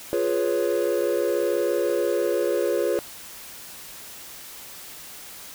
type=chord; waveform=triangle; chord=C# dominant seventh; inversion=first; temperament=equal; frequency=349.2 / 415.3 / 493.9 / 554.4 Hz; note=E#4 / G#4 / B4 / C#5; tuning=0 / 0 / 0 / 0 cents; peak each=-24 dBFS; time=0.13-2.99 s; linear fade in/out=0 ms; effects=tanh soft clip ceiling -10 dBFS + white hiss -41 dBFS RMS until 5.54 s